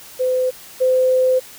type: tone pair in turn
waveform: sine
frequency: 510 / 513.3 Hz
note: C5 / C5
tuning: -44 / -33 cents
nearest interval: unison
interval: 11 cents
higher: second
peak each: -15 / -12 dBFS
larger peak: second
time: 0.19-0.51 / 0.8-1.4 s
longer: second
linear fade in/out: 20 ms
effects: white hiss -40 dBFS RMS until 1.58 s